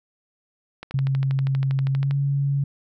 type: click train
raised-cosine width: 0.3 ms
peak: -19 dBFS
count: 17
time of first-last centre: 0.83-2.11 s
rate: 12.5 Hz
type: tone with pitch glide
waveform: sine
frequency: 135.2 to 139.89 Hz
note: C#3 to C#3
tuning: -43 to +16 cents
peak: -19 dBFS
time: 0.94-2.64 s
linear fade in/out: 5 ms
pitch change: +59 cents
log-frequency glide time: 1.9-2.15 s
effects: none